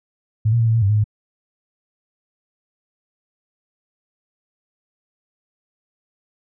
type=tone with pitch steps; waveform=sine; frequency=108.8 / 117.7 / 114.4 / 112.4 / 115.1 / 98.6 / 106.5 / 105.8 Hz; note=A2 / A#2 / A#2 / A2 / A#2 / G2 / G#2 / G#2; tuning=-19 / +17 / -32 / +37 / -22 / +11 / +44 / +33 cents; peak=-13 dBFS; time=0.45-1.042 s; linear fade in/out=10 ms; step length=74 ms; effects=none